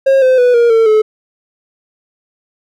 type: tone with pitch steps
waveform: triangle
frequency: 539 / 515.6 / 493.1 / 471.7 / 451.2 / 431.5 Hz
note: C#5 / C5 / B4 / A#4 / A4 / A4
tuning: -49 / -26 / -3 / +20 / +44 / -34 cents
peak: -4 dBFS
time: 0.06-1.02 s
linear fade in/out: 10 ms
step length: 160 ms
effects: none